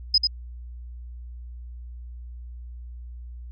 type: tone with echo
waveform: sine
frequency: 5040 Hz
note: D#8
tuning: 21 cents sharp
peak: -14 dBFS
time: 0.14-0.18 s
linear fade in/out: 5 ms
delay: 92 ms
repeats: 1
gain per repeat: -4 dB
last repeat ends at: 0.272 s
effects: added 60 Hz sine -36 dBFS peak until 3.51 s